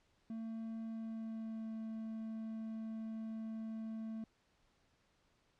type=tone with pitch glide; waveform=triangle; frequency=224.5 to 221.8 Hz; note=A3 to A3; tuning=+35 to +14 cents; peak=-39 dBFS; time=0.3-4.24 s; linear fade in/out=2 ms; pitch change=-21 cents; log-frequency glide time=0.84-1.72 s; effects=pink hiss -75 dBFS RMS until 5.59 s + low-pass 6000 Hz 12 dB/octave